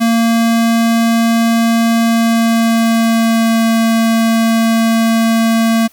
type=tone with pitch glide; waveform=square; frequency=229.5 to 226.7 Hz; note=A#3 to A#3; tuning=-27 to -48 cents; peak=-10 dBFS; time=0-5.88 s; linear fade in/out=20 ms; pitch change=-21 cents; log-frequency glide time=2.01-3.61 s; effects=white hiss -48 dBFS RMS until 5.92 s